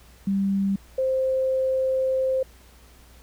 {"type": "tone pair in turn", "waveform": "sine", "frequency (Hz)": [196.3, 524.1], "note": ["G3", "C5"], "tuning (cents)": [3, 3], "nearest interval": "octave + perfect fourth", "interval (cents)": 1700, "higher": "second", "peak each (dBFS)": -20, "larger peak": "neither", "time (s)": [[0.27, 0.76], [0.98, 2.43]], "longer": "second", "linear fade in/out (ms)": 5, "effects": ["added 60 Hz sine -50 dBFS peak until 3.22 s", "pink hiss -54 dBFS RMS until 3.22 s"]}